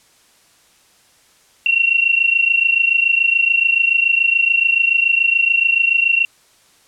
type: tone pair together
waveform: sine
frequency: 2725 / 2752 Hz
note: F7 / F7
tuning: -43 / -26 cents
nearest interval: unison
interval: 17 cents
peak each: -14 / -16 dBFS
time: 1.66-6.25 s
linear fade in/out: 2 ms
effects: white hiss -53 dBFS RMS until 6.87 s + low-pass 10000 Hz 12 dB/octave